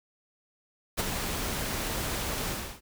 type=noise with ADSR envelope; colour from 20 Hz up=pink; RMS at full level=-26 dBFS; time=0.97-2.81 s; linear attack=25 ms; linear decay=22 ms; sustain=-6 dB; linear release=320 ms; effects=none